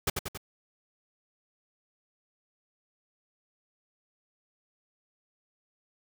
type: noise with echo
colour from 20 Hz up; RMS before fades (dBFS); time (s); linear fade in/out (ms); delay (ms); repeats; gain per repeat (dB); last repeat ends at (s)
pink; -27; 0.07-0.1; 5; 92; 3; -4; 0.376
effects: none